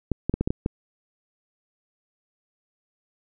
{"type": "clicks", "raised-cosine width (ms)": 3, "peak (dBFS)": -10, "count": 7, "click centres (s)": [0.117, 0.296, 0.34, 0.41, 0.475, 0.505, 0.661], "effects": []}